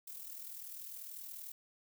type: noise with amplitude modulation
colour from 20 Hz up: violet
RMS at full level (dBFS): -45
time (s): 0.07-1.52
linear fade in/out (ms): 5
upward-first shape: sine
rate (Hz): 40.3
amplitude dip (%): 55
effects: none